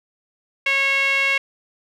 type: tone with band-pass filter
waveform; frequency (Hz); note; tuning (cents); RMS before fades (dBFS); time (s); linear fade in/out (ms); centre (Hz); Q
sawtooth; 548; C#5; -20; -19; 0.66-1.38; 5; 2400; 7.2
effects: none